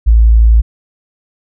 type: tone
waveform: sine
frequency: 55.9 Hz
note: A1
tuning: 28 cents sharp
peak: -3 dBFS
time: 0.06-0.62 s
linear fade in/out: 20 ms
effects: none